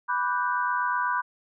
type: chord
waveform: sine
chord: G major seventh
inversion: first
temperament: equal with one note detuned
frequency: 987.8 / 1167.9 / 1480 / 1568 Hz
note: B5 / D6 / F#6 / G6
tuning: 0 / -10 / 0 / 0 cents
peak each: -26 / -31 / -30 / -32 dBFS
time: 0.08-1.22 s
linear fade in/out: 20 ms
effects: none